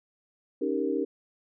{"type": "chord", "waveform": "sine", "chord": "Eb dominant seventh", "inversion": "third", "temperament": "equal with one note detuned", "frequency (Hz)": [277.2, 311.1, 394, 466.2], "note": ["Db4", "Eb4", "G4", "Bb4"], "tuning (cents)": [0, 0, 9, 0], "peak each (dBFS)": -31, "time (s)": [0.61, 1.05], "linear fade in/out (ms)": 10, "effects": []}